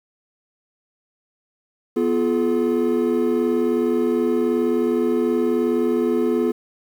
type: tone cluster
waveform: triangle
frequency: 245.9 / 348.6 / 427.6 Hz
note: B3 / F4 / A4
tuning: -7 / -3 / -49 cents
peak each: -19 dBFS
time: 1.96-6.52 s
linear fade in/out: 10 ms
effects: tanh soft clip ceiling -8 dBFS + 8-bit